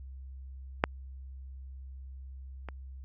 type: clicks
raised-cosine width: 0.5 ms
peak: -7 / -25 dBFS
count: 2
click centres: 0.839 / 2.687 s
effects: added 66 Hz sine -42 dBFS peak until 3.04 s